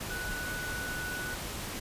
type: tone in noise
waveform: sine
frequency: 1480 Hz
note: F#6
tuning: in tune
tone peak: -36 dBFS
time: 0.1-1.35 s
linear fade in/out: 10 ms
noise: pink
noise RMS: -38 dBFS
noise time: 0-1.8 s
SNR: -1 dB
effects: resampled to 32000 Hz